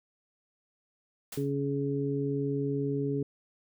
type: noise with exponential decay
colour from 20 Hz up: white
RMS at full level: -38 dBFS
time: 1.32-1.53 s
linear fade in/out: 5 ms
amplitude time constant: 44 ms
type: harmonic tone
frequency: 140.2 Hz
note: C#3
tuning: 20 cents sharp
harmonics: 1 / 2 / 3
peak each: -32 / -32 / -32 dBFS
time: 1.37-3.23 s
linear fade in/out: 5 ms
effects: none